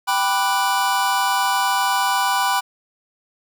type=chord; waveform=square; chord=G major seventh; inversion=none; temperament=equal; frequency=784 / 987.8 / 1174.7 / 1480 Hz; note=G5 / B5 / D6 / F#6; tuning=0 / 0 / 0 / 0 cents; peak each=-23 / -21 / -27 / -26 dBFS; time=0.07-2.61 s; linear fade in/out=20 ms; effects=none